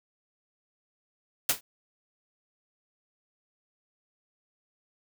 white noise with exponential decay, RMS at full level -19 dBFS, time 1.49-1.61 s, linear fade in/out 5 ms, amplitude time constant 26 ms, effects none

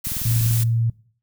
blue noise, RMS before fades -27 dBFS, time 0.04-0.64 s, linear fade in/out 10 ms
click train, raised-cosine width 5 ms, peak -19 dBFS, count 10, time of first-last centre 0.07-0.511 s, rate 20.4 Hz
sine tone, 115.1 Hz, A#2, 22 cents flat, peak -17 dBFS, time 0.25-0.9 s, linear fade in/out 5 ms
effects noise-tail reverb RT60 0.5 s tail -21 dB re dry

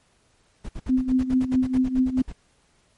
brown noise bursts, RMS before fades -32 dBFS, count 16, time 0.64-2.326 s, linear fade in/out 10 ms, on 51 ms, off 58 ms
sine tone with tremolo, 257.2 Hz, C4, 30 cents flat, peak -15 dBFS, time 0.89-2.22 s, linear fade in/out 5 ms, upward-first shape triangle, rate 4.7 Hz, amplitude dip 80%
effects pink hiss -63 dBFS RMS until 2.97 s + MP3 48 kbps

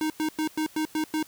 square tone bursts, 311.1 Hz, D#4, in tune, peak -25 dBFS, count 7, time 0.01-1.228 s, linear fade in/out 2 ms, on 90 ms, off 98 ms, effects white hiss -52 dBFS RMS until 1.27 s

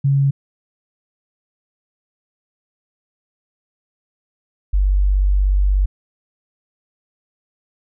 sine tone pair in turn, 138.59 / 48.32 Hz, C#3 / G1, 0 / -24 cents, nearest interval octave + tritone, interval 1824 cents, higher first, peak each -12 dBFS, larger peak neither, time 0.04-0.31 / 4.73-5.86 s, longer second, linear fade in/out 10 ms, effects none

